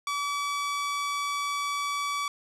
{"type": "tone", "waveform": "sawtooth", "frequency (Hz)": 1146, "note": "D6", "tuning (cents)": -43, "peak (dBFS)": -24, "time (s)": [0.07, 2.28], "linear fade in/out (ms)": 2, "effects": ["low-pass 9000 Hz 12 dB/octave", "11-bit"]}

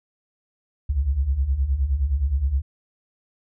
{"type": "beating tone pair", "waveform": "sine", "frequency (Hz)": [61.74, 71.34], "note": ["B1", "D2"], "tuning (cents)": [0, -50], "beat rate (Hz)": 9.6, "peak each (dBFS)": [-25, -20], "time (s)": [0.89, 2.62], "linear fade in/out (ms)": 10, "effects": []}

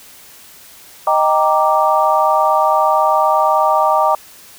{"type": "chord", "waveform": "sine", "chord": "Eb major seventh", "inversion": "none", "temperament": "equal", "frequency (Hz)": [622.3, 784, 932.3, 1174.7], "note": ["Eb5", "G5", "Bb5", "D6"], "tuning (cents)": [0, 0, 0, 0], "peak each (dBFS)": -16, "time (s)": [1.07, 4.15], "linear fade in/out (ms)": 2, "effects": ["white hiss -41 dBFS RMS until 4.58 s"]}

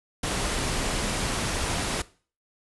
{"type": "low-pass noise", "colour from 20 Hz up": "pink", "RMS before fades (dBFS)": -28, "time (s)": [0.23, 2.02], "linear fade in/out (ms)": 5, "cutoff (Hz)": 11000, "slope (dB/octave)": 96, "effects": ["noise-tail reverb RT60 0.4 s tail -19 dB re dry"]}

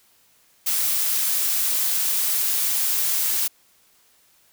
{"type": "noise", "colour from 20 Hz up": "blue", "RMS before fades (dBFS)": -22, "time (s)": [0.66, 3.48], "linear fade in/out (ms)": 10, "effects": ["white hiss -59 dBFS RMS until 4.52 s"]}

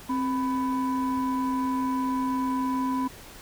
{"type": "tone pair together", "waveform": "sine", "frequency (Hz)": [262.9, 994], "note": ["C4", "B5"], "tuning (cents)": [8, 11], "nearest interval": "octave + major seventh", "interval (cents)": 2303, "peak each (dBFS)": [-24, -27], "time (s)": [0.09, 3.08], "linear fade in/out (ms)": 10, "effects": ["tanh soft clip ceiling -20 dBFS", "pink hiss -46 dBFS RMS until 3.41 s"]}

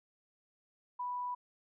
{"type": "tone", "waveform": "sine", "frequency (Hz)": 986, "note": "B5", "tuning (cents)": -3, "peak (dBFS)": -35, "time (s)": [0.99, 1.35], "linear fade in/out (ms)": 10, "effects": []}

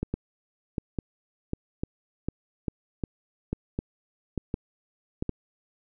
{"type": "two click trains", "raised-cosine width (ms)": 3, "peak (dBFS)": [-15, -15], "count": [8, 7], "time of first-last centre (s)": [[0.03, 5.293], [0.14, 5.225]], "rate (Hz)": [1.33, 1.18], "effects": []}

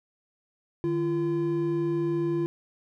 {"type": "tone pair together", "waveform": "triangle", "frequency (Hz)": [152.3, 341.3], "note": ["D#3", "F4"], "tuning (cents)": [-37, -40], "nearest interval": "octave + major second", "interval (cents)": 1397, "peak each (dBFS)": [-29, -23], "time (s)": [0.84, 2.46], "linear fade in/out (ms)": 0, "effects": []}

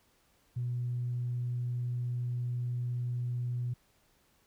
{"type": "tone", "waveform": "sine", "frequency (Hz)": 122.2, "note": "B2", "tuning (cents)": -18, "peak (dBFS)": -30, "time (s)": [0.56, 3.74], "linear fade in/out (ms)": 10, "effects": ["tanh soft clip ceiling -26 dBFS", "pink hiss -69 dBFS RMS until 4.46 s"]}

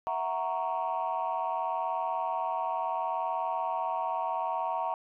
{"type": "chord", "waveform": "sine", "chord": "F# dominant seventh", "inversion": "third", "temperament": "equal", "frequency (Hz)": [659.3, 740, 932.3, 1108.7], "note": ["E5", "F#5", "A#5", "C#6"], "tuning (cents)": [0, 0, 0, 0], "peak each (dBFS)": [-35, -33, -31, -36], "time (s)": [0.07, 4.94], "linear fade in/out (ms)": 0, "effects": ["tanh soft clip ceiling -22 dBFS"]}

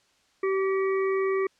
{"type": "harmonic tone with a mistuned harmonic", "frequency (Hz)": 385.1, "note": "G4", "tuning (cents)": -31, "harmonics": [1, 3, 5, 6], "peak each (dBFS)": [-23, -33, -37, -39], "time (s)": [0.43, 1.47], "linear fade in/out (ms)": 5, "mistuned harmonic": 6, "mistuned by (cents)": -38, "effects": ["white hiss -65 dBFS RMS until 1.59 s", "low-pass 6000 Hz 12 dB/octave"]}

